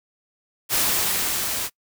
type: noise with level ramp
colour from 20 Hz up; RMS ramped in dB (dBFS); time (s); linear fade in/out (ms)
white; -20 to -27; 0.69-1.7; 50
effects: noise-tail reverb RT60 0.1 s tail -24 dB re dry